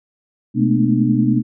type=tone cluster; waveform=sine; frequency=127.1 / 214.8 / 225.3 / 248.2 / 300.5 Hz; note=C3 / A3 / A3 / B3 / D4; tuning=-50 / -41 / +41 / +9 / +40 cents; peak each=-19 dBFS; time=0.54-1.43 s; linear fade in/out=50 ms; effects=none